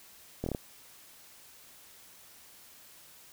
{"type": "slowing click train", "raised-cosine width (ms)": 2, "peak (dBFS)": -19, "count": 5, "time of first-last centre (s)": [0.44, 0.548], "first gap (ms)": 23, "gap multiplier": 1.11, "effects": ["white hiss -55 dBFS RMS until 3.32 s"]}